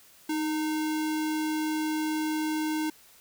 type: tone with sample-and-hold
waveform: sine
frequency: 311.1 Hz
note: D#4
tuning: in tune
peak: -26 dBFS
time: 0.29-2.9 s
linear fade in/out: 5 ms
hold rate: 1225 Hz
effects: white hiss -56 dBFS RMS until 3.2 s

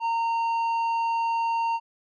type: tone with tanh clipping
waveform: sine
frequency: 920 Hz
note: A#5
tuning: 23 cents flat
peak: -24 dBFS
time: 0-1.8 s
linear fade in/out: 50 ms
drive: 7 dB
effects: none

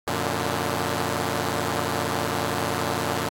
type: chord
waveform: 5% pulse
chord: Gb augmented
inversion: none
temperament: equal with one note detuned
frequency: 91.12 / 116.54 / 146.83 Hz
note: Gb2 / Bb2 / D3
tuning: -26 / 0 / 0 cents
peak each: -17 dBFS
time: 0.07-3.29 s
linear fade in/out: 5 ms
effects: AAC 64 kbps

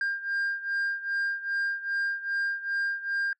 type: beating tone pair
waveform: sine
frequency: 1600 / 1602.5 Hz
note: G6 / G6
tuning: +35 / +38 cents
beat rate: 2.5 Hz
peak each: -27 / -30 dBFS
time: 0.01-3.33 s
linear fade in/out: 2 ms
effects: noise-tail reverb RT60 0.1 s tail -25 dB re dry + tanh soft clip ceiling -24 dBFS

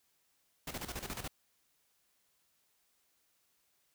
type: noise with tremolo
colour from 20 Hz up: pink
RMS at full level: -40 dBFS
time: 0.67-1.28 s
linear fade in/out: 5 ms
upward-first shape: square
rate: 14 Hz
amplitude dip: 70%
effects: white hiss -75 dBFS RMS until 3.94 s

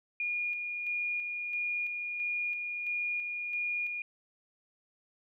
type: tone with tremolo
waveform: sine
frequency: 2432 Hz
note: D#7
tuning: 40 cents flat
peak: -30 dBFS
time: 0.2-4.02 s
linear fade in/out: 2 ms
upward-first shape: square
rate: 1.5 Hz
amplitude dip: 35%
effects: none

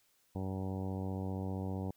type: harmonic tone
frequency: 95.2 Hz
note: F#2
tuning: 50 cents sharp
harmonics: 1 / 2 / 3 / 4 / 5 / 6 / 7 / 8 / 9 / 10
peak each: -38 / -40 / -44 / -48 / -48 / -51 / -55 / -51 / -54 / -57 dBFS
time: 0.35-1.91 s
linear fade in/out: 5 ms
effects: white hiss -72 dBFS RMS until 1.96 s

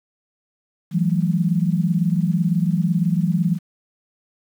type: tone cluster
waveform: sine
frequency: 164.6 / 182.6 / 210.5 Hz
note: E3 / F#3 / G#3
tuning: -2 / -23 / +24 cents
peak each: -19 / -20 / -26 dBFS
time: 0.91-3.59 s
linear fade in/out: 50 ms
effects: 8-bit

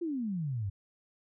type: exponential sweep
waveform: sine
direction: down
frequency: 356.6 to 92.5 Hz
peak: -31 dBFS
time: 0.01-0.7 s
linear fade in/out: 10 ms
effects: none

